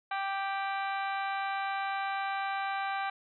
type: harmonic tone with a mistuned harmonic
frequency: 392 Hz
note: G4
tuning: in tune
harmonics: 2 / 3 / 4 / 5 / 6 / 7 / 8 / 9 / 10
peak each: -33 / -38 / -38 / -46 / -42 / -52 / -51 / -55 / -49 dBFS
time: 0.11-3.1 s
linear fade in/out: 5 ms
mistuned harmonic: 8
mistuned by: -46 cents
effects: none